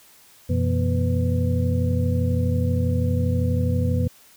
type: tone cluster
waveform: sine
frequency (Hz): 90.2 / 122.6 / 168.4 / 240.5 / 500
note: F#2 / B2 / E3 / B3 / B4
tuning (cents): -44 / -12 / +37 / -46 / +21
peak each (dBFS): -21 / -25 / -28 / -27 / -30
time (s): 0.49-4.08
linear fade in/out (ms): 10
effects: white hiss -52 dBFS RMS until 4.36 s